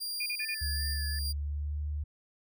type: tone with tremolo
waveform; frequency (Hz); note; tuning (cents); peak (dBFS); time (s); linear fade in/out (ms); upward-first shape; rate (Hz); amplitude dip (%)
sawtooth; 4779; D8; +29; -31; 0-1.33; 20; square; 1.6; 25
type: tone bursts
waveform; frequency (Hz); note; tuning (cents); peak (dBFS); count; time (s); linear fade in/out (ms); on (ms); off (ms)
sine; 2438; D#7; -36; -32; 4; 0.2-0.546; 5; 61; 34
type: tone with vibrato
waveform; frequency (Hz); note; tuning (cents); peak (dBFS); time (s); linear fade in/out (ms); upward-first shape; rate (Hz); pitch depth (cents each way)
triangle; 1745; A6; -15; -39; 0.4-1.19; 2; sine; 2.6; 37
type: tone with pitch glide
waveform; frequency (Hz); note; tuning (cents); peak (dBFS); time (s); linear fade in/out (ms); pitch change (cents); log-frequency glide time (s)
sine; 72.1 to 74.21; D2 to D2; -31 to +19; -31; 0.61-2.04; 10; +50; 1.31-1.81
effects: none